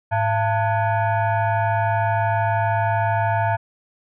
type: tone with frequency modulation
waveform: sine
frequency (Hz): 105.5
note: G#2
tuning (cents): +28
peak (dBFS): -17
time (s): 0.11-3.57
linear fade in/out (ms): 20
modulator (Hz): 788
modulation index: 1.4
effects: none